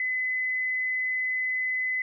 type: tone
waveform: sine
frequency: 2021 Hz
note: B6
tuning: 39 cents sharp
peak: -25 dBFS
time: 0-2.02 s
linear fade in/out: 2 ms
effects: none